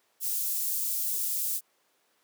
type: high-pass noise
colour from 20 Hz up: white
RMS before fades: -30 dBFS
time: 0.2-1.61 s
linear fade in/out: 50 ms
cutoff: 8300 Hz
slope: 12 dB/octave
effects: pink hiss -69 dBFS RMS until 2.23 s + high-pass 400 Hz 12 dB/octave